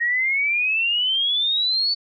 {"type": "exponential sweep", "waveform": "sine", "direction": "up", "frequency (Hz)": [1864.7, 4528], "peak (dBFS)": -18, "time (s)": [0, 1.95], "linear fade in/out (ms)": 20, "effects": []}